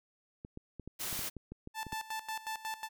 clicks, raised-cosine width 3 ms, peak -31 dBFS, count 11, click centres 0.449 / 0.574 / 0.797 / 0.876 / 1.128 / 1.192 / 1.367 / 1.52 / 1.674 / 1.867 / 1.929 s
white noise, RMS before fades -38 dBFS, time 0.99-1.3 s, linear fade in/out 20 ms
sawtooth tone with tremolo, 880 Hz, A5, in tune, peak -32 dBFS, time 1.74-2.89 s, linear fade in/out 50 ms, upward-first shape square, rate 5.5 Hz, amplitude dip 80%
effects none

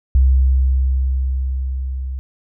sine tone with level ramp, 65.41 Hz, C2, in tune, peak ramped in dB -8 to -22 dBFS, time 0.15-2.19 s, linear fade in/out 0 ms, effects none

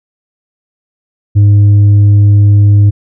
sine tone with tanh clipping, 102.3 Hz, G#2, 26 cents flat, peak -3 dBFS, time 1.35-2.91 s, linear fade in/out 20 ms, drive 3 dB, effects none

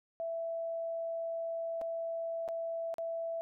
sine tone with dropouts, 663 Hz, E5, 10 cents sharp, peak -34 dBFS, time 0.2-3.41 s, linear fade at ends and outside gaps 0 ms, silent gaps 1.813-1.817 / 2.479-2.487 / 2.941-2.983 s, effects none

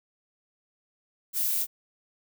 violet noise, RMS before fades -27 dBFS, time 1.33-1.67 s, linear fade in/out 50 ms, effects none

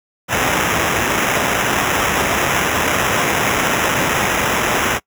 blue noise with sample-and-hold, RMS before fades -17 dBFS, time 0.28-5 s, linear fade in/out 50 ms, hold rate 4410 Hz, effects noise-tail reverb RT60 0.1 s tail -24 dB re dry + high-pass 60 Hz 12 dB/octave

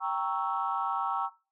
sine chord, G diminished seventh, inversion none, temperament equal, 784 / 932.3 / 1108.7 / 1318.5 Hz, G5 / Bb5 / Db6 / Fb6, 0 / 0 / 0 / 0 cents, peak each -33 dBFS, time 0-1.3 s, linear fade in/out 50 ms, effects noise-tail reverb RT60 0.3 s tail -18 dB re dry + tanh soft clip ceiling -18 dBFS

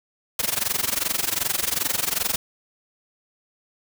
white noise with amplitude modulation, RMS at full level -21 dBFS, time 0.39-2.36 s, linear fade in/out 2 ms, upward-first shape sine, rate 22.6 Hz, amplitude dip 90%, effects none

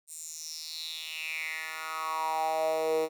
10% pulse tone with high-pass filter sweep, 159 Hz, D#3, 38 cents sharp, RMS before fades -33 dBFS, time 0.07-3.09 s, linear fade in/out 50 ms, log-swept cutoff 8500 to 410 Hz, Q 5.6, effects none

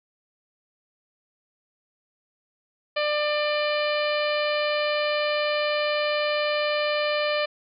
harmonic tone, 596 Hz, D5, 25 cents sharp, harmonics 1 / 2 / 3 / 4 / 5 / 6 / 7 / 8, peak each -24 / -31 / -32 / -31 / -33 / -41 / -36 / -40 dBFS, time 2.96-7.46 s, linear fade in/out 10 ms, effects none

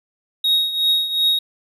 triangle tone with tremolo, 3765 Hz, A#7, 16 cents sharp, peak -11 dBFS, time 0.44-1.39 s, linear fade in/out 5 ms, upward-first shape triangle, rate 2.7 Hz, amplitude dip 75%, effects none

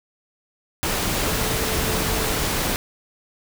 sine tone in noise, 440 Hz, A4, in tune, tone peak -31 dBFS, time 1.28-2.4 s, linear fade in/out 0 ms, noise pink, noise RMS -23 dBFS, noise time 0.83-2.76 s, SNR -11 dB, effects none

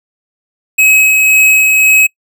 square tone with tremolo, 2555 Hz, D#7, 45 cents sharp, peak -5 dBFS, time 0.78-2.07 s, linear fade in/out 10 ms, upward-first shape sine, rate 1.9 Hz, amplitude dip 25%, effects noise-tail reverb RT60 0.1 s tail -26 dB re dry

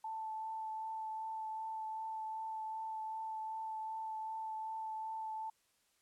sine tone with vibrato, 880 Hz, A5, in tune, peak -39 dBFS, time 0.04-5.5 s, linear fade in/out 5 ms, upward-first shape triangle, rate 2.6 Hz, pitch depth 14 cents each way, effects white hiss -75 dBFS RMS until 6.01 s + low-pass 11000 Hz 12 dB/octave

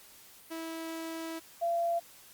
sawtooth / sine tone pair in turn, 326.2 / 681.9 Hz, E4 / F5, -18 / -42 cents, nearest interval octave + minor second, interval 1276 cents, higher second, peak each -33 / -27 dBFS, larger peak second, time 0.5-1.4 / 1.61-2 s, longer first, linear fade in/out 20 ms, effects white hiss -55 dBFS RMS until 2.33 s + Opus 48 kbps

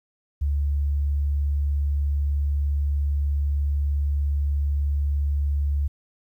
sine tone, 71.6 Hz, D2, 43 cents flat, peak -20 dBFS, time 0.41-5.88 s, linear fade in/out 10 ms, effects 10-bit

